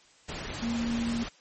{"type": "tone in noise", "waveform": "sine", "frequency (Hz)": 233.1, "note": "A#3", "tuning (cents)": 0, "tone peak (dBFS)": -27, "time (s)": [0.62, 1.24], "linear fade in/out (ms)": 10, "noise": "pink", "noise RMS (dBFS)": -37, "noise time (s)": [0.28, 1.29], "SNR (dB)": 7, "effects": ["white hiss -59 dBFS RMS until 1.4 s", "MP3 32 kbps"]}